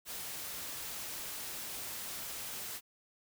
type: noise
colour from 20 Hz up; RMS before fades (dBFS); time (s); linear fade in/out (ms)
white; -42; 0.05-2.81; 50
effects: none